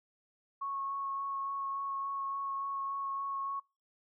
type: tone with vibrato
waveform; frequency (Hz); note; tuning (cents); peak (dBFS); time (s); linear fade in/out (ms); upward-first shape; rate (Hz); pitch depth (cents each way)
sine; 1100; C#6; -14; -34; 0.61-3.6; 10; sine; 3.5; 10
effects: noise-tail reverb RT60 0.3 s tail -25 dB re dry